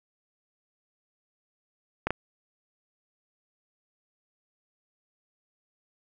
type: clicks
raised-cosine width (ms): 0.5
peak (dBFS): -11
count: 2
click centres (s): 2.07 / 2.106
effects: none